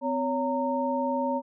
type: tone cluster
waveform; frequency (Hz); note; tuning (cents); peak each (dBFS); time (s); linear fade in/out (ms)
sine; 256.1 / 561 / 921; C4 / C#5 / A#5; -37 / +21 / -21; -29; 0.01-1.42; 50
effects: none